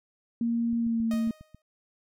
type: tone with pitch glide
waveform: sine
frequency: 233.1 to 226.6 Hz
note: A#3 to A#3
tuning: 0 to -49 cents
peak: -24 dBFS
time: 0.41-1.31 s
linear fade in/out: 2 ms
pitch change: -49 cents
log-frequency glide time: 0.78-1.05 s
type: click train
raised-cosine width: 5 ms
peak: -34 dBFS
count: 7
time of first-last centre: 0.73-1.546 s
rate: 7.35 Hz
type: tone with exponential decay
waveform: sawtooth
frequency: 622.3 Hz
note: D#5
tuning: in tune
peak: -31 dBFS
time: 1.11-1.62 s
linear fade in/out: 2 ms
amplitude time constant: 110 ms
effects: none